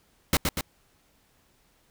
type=noise with echo; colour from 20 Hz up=pink; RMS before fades=-21 dBFS; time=0.33-0.37 s; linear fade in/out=2 ms; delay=120 ms; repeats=2; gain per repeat=-4 dB; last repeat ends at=0.61 s; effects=pink hiss -65 dBFS RMS until 1.9 s